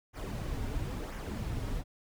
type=noise with flanger; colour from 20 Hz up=brown; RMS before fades=-36 dBFS; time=0.13-1.84 s; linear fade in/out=50 ms; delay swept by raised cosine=0.22 to 5.92 ms; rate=0.98 Hz; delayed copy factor=-0.55; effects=none